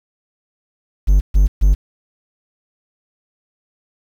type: tone bursts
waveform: triangle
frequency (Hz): 48.74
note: G1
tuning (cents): -9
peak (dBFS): -6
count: 3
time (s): 1.07-1.75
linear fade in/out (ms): 20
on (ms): 140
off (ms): 130
effects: 7-bit